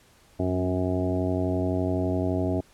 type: harmonic tone with a mistuned harmonic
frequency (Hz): 91.8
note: F#2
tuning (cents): -13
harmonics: 1 / 2 / 3 / 4 / 5 / 6 / 7 / 8 / 9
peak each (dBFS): -28 / -33 / -28 / -31 / -36 / -43 / -31 / -43 / -42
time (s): 0.39-2.61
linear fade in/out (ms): 10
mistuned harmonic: 2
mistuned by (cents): -20
effects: pink hiss -58 dBFS RMS until 2.73 s + low-pass 12000 Hz 12 dB/octave